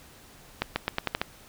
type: accelerating click train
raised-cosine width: 0.3 ms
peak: -9 dBFS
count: 7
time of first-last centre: 0.62-1.215 s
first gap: 140 ms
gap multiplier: 0.86
effects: pink hiss -52 dBFS RMS until 1.48 s